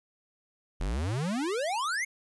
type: exponential sweep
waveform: square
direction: up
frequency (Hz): 39.88 to 2217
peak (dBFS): -29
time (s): 0.8-2.05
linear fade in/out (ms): 10
effects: resampled to 24000 Hz + 11-bit